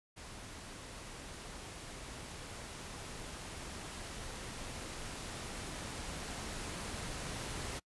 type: noise with level ramp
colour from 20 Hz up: pink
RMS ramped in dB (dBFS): -49 to -41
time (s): 0.16-7.8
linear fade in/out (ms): 20
effects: noise-tail reverb RT60 0.1 s tail -25 dB re dry + resampled to 24000 Hz